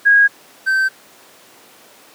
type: tone pair in turn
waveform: sine / triangle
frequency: 1642 / 1550.5 Hz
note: G#6 / G6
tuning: -20 / -19 cents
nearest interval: minor second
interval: 99 cents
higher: first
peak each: -7 / -11 dBFS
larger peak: first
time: 0.05-0.28 / 0.66-0.89 s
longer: neither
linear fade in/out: 20 ms
effects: pink hiss -45 dBFS RMS until 2.14 s + high-pass 300 Hz 12 dB/octave